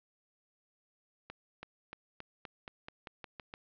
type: accelerating click train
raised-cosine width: 0.3 ms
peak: -27 dBFS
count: 11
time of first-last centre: 1.3-3.539 s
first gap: 330 ms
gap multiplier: 0.91
effects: low-pass 4000 Hz 12 dB/octave